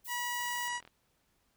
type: noise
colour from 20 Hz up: violet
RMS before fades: -45 dBFS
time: 0.04-0.69 s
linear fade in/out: 20 ms
type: harmonic tone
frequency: 968 Hz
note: B5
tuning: 35 cents flat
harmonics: 1 / 2 / 3 / 4 / 5 / 6 / 7 / 8 / 9 / 10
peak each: -37 / -37 / -43 / -53 / -51 / -48 / -49 / -49 / -53 / -55 dBFS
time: 0.07-0.81 s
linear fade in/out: 50 ms
type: click train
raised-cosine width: 0.3 ms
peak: -37 dBFS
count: 20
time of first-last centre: 0.41-0.876 s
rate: 40.8 Hz
effects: pink hiss -74 dBFS RMS until 1.56 s